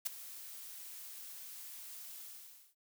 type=noise with ADSR envelope; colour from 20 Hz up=blue; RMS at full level=-32 dBFS; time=0.05-2.75 s; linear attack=17 ms; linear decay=8 ms; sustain=-17 dB; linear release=540 ms; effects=none